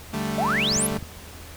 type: chord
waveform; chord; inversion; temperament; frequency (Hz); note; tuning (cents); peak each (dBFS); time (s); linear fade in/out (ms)
sawtooth; D suspended fourth; none; equal; 146.83 / 196 / 220; D3 / G3 / A3; 0 / 0 / 0; -28 / -26 / -24; 0.13-0.98; 10
type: exponential sweep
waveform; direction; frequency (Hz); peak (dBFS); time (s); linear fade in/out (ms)
sine; up; 608 to 11760; -21; 0.38-0.87; 5
type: clicks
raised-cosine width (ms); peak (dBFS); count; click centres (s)
5; -23; 5; 0.716 / 0.765 / 0.92 / 0.987 / 1.027
effects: added 80 Hz sine -43 dBFS peak until 1.56 s + pink hiss -43 dBFS RMS until 1.56 s